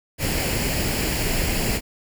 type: noise with comb filter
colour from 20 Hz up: pink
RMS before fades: -23 dBFS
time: 0.18-1.81 s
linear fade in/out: 50 ms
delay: 0.41 ms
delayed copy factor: +0.55
effects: none